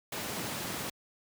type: high-pass noise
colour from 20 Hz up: pink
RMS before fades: -37 dBFS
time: 0.12-0.9 s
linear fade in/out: 5 ms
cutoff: 110 Hz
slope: 12 dB/octave
effects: high-pass 60 Hz 12 dB/octave